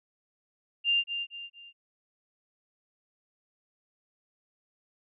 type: tone with echo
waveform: sine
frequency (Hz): 2794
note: F7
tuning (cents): 0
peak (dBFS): -22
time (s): 0.84-1.04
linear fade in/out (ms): 50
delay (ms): 230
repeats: 3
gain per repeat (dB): -8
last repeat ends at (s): 1.73
effects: none